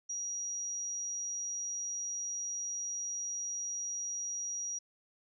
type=tone; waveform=sine; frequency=5750 Hz; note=F8; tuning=50 cents sharp; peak=-35 dBFS; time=0.09-4.79 s; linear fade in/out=10 ms; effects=none